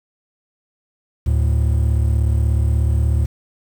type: tone pair together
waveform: triangle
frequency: 73.42 / 110 Hz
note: D2 / A2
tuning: 0 / 0 cents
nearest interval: perfect fifth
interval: 700 cents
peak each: -13 / -17 dBFS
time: 1.26-3.26 s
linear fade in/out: 10 ms
effects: 7-bit